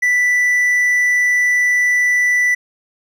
triangle tone, 1975.5 Hz, B6, in tune, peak -10 dBFS, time 0.02-2.55 s, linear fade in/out 10 ms, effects none

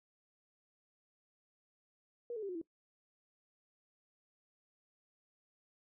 sine tone with pitch steps, 476.7 / 434.6 / 396.3 / 361.3 / 329.4 Hz, A#4 / A4 / G4 / F#4 / E4, +39 / -21 / +19 / -41 / -1 cents, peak -38 dBFS, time 2.3-2.615 s, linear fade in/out 2 ms, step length 63 ms, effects noise-tail reverb RT60 0.1 s tail -20 dB re dry

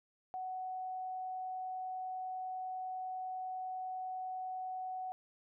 sine tone, 745 Hz, F#5, 12 cents sharp, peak -38 dBFS, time 0.34-5.12 s, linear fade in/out 0 ms, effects none

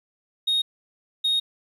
sine tone bursts at uneven times, 3729 Hz, A#7, in tune, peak -17 dBFS, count 2, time 0.47-0.62 / 1.24-1.4 s, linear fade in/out 10 ms, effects tanh soft clip ceiling -18 dBFS + 9-bit

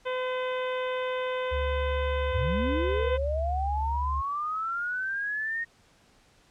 harmonic tone, 509 Hz, C5, 48 cents flat, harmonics 1 / 2 / 3 / 4 / 5 / 6 / 7, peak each -29 / -35 / -39 / -41 / -43 / -45 / -46 dBFS, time 0.05-3.18 s, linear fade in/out 20 ms
sine tone, 70.6 Hz, C#2, 32 cents sharp, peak -28 dBFS, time 1.51-4.22 s, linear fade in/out 20 ms
sine linear sweep, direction up, 65.5 to 1864.7 Hz, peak -28 dBFS, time 2.31-5.65 s, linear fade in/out 20 ms
effects pink hiss -61 dBFS RMS until 6.5 s + low-pass 8000 Hz 12 dB/octave

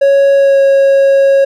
triangle tone with pitch glide, 554.4 to 548.3 Hz, C#5 to C#5, 0 to -19 cents, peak -3 dBFS, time 0.01-1.45 s, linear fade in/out 10 ms, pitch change -19 cents, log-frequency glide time 0.35-0.6 s, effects none

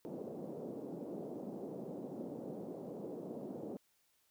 pink band-pass noise, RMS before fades -45 dBFS, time 0.05-3.77 s, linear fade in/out 0 ms, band 190 to 580 Hz, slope 24 dB/octave, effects white hiss -75 dBFS RMS until 4.3 s

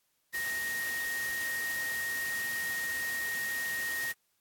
sine tone in noise, 1864.7 Hz, A#6, in tune, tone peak -32 dBFS, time 0.33-4.13 s, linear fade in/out 20 ms, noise white, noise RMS -40 dBFS, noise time 0.33-4.13 s, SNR +5 dB, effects white hiss -75 dBFS RMS until 4.4 s + AAC 64 kbps

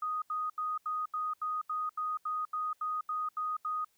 sine tone bursts, 1244.5 Hz, D#6, in tune, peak -31 dBFS, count 14, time 0.02-3.847 s, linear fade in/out 5 ms, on 200 ms, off 79 ms, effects white hiss -72 dBFS RMS until 3.97 s

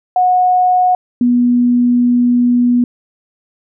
sine tone pair in turn, 730 / 243.6 Hz, F#5 / B3, -24 / -24 cents, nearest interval octave + perfect fifth, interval 1900 cents, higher first, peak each -8 dBFS, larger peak neither, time 0.16-0.95 / 1.21-2.84 s, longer second, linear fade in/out 2 ms, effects none

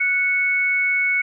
sine tone pair together, 1475.7 / 2211 Hz, F#6 / C#7, -5 / -5 cents, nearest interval perfect fifth, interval 700 cents, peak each -26 / -17 dBFS, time 0-1.22 s, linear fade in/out 10 ms, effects none

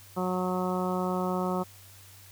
harmonic tone, 182.9 Hz, F#3, 20 cents flat, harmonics 1 / 2 / 3 / 4 / 5 / 6 / 7, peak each -30 / -33 / -35 / -36 / -37 / -38 / -38 dBFS, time 0.16-1.64 s, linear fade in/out 20 ms, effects added 97 Hz sine -53 dBFS peak until 2.31 s + white hiss -53 dBFS RMS until 2.31 s

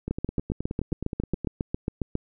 two click trains, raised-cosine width 3 ms, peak -13 / -17 dBFS, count 16 / 14, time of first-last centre 0.11-2.154 / 0.08-1.447 s, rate 7.34 / 9.51 Hz, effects none

